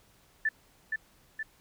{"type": "tone with echo", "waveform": "sine", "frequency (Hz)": 1760, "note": "A6", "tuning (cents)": 0, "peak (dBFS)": -24, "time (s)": [0.45, 0.49], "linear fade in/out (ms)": 5, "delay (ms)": 470, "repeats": 2, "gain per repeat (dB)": -4, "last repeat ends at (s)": 1.43, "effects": ["pink hiss -63 dBFS RMS until 1.6 s"]}